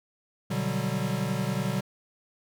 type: chord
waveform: square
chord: G major seventh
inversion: first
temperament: equal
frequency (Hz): 123.47 / 146.83 / 185 / 196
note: B2 / D3 / F#3 / G3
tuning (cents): 0 / 0 / 0 / 0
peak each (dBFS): -33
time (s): 0.5-1.81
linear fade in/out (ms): 10
effects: none